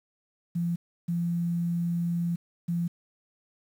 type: tone bursts at uneven times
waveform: sine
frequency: 171.4 Hz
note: F3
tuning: 32 cents flat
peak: -25 dBFS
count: 3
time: 0.55-0.76 / 1.08-2.36 / 2.68-2.88 s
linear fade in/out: 10 ms
effects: 9-bit